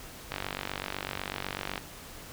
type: click train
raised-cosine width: 0.3 ms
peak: -16 dBFS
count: 71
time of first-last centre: 0.32-1.778 s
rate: 48 Hz
effects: pink hiss -46 dBFS RMS until 2.32 s